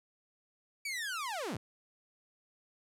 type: linear sweep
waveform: sawtooth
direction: down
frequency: 2329 to 73.42 Hz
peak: -32 dBFS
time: 0.85-1.57 s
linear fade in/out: 5 ms
effects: low-pass 12000 Hz 12 dB/octave